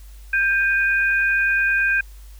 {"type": "tone pair together", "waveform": "sine", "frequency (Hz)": [1582.2, 2472], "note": ["G6", "D#7"], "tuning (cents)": [16, -12], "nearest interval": "minor sixth", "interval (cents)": 772, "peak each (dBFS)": [-17, -22], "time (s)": [0.33, 2.01], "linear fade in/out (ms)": 5, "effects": ["added 50 Hz sine -38 dBFS peak until 2.39 s", "white hiss -53 dBFS RMS until 2.39 s"]}